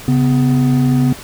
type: tone pair together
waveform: triangle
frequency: 137.4 / 250.5 Hz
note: C#3 / B3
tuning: -15 / +25 cents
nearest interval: minor seventh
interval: 1040 cents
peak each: -11 dBFS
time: 0.08-1.13 s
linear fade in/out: 2 ms
effects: pink hiss -33 dBFS RMS until 1.23 s